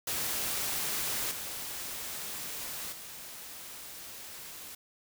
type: noise with level steps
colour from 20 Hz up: white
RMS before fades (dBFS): -33 / -39 / -45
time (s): 0.07-4.75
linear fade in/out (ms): 5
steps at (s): 1.31 / 2.92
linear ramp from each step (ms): 5
effects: none